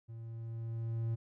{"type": "tone with level ramp", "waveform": "triangle", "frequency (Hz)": 114.3, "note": "A#2", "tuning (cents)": -34, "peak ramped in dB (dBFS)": [-42, -29], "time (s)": [0.08, 1.16], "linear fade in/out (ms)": 20, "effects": []}